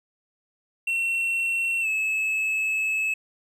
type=tone with pitch glide; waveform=triangle; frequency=2716 to 2595 Hz; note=F7 to E7; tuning=-49 to -28 cents; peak=-21 dBFS; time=0.87-3.14 s; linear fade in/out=5 ms; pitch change=-79 cents; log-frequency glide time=1.81-1.87 s; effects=none